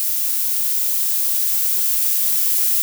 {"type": "noise with level ramp", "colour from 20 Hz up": "violet", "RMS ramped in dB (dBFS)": [-20, -17], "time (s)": [0, 2.82], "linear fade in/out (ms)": 0, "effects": []}